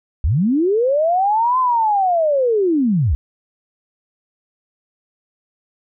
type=linear two-way sweep; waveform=sine; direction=up then down; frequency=56.2 to 1040 to 56.2 Hz; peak=-13 dBFS; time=0.24-3.15 s; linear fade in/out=0 ms; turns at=1.59 s; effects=none